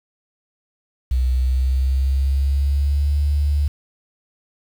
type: tone with pitch glide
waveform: sine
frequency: 63.3 to 72.71 Hz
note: B1 to D2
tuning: +43 to -17 cents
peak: -15 dBFS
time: 1.11-3.68 s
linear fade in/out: 5 ms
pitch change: +240 cents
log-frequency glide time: 1.31-3.18 s
effects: 7-bit